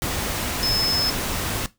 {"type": "tone in noise", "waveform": "sine", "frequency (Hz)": 5200, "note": "E8", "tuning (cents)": -24, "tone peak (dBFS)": -21, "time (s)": [0.63, 1.1], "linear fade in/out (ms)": 0, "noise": "pink", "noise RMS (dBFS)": -26, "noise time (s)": [0.02, 1.66], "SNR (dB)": 2, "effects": ["noise-tail reverb RT60 0.2 s tail -17 dB re dry"]}